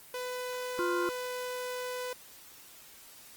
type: tone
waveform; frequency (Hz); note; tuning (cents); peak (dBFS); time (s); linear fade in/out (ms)
sawtooth; 499.6; B4; +20; -31; 0.14-2.13; 2
type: harmonic tone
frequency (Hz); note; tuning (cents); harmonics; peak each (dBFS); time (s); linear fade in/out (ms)
351.6; F4; +12; 1 / 3 / 4; -30 / -35 / -36; 0.79-1.09; 0
effects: white hiss -53 dBFS RMS until 3.36 s + Opus 24 kbps